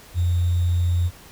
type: tone with sample-and-hold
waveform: sine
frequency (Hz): 87.6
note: F2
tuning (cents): +6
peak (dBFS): -17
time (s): 0.14-1.11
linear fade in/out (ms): 50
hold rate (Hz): 3675
effects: pink hiss -46 dBFS RMS until 1.31 s